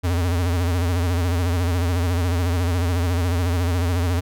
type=tone with vibrato; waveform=square; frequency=87.31 Hz; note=F2; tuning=in tune; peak=-19 dBFS; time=0.03-4.21 s; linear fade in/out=20 ms; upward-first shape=sine; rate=14 Hz; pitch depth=88 cents each way; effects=none